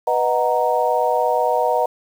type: chord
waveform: sine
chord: B major seventh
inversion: none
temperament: equal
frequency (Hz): 493.9 / 622.3 / 740 / 932.3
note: B4 / D#5 / F#5 / A#5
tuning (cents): 0 / 0 / 0 / 0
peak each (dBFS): -21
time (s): 0.07-1.86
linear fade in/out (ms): 5
effects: 7-bit